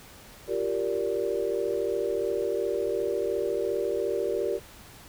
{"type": "chord", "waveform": "sine", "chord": "G minor seventh", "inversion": "third", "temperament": "equal with one note detuned", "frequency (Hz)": [349.2, 392, 466.2, 580.6], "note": ["F4", "G4", "Bb4", "D5"], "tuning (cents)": [0, 0, 0, -20], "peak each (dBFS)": [-34, -29, -30, -32], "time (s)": [0.47, 4.6], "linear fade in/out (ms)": 50, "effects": ["pink hiss -49 dBFS RMS until 5.08 s"]}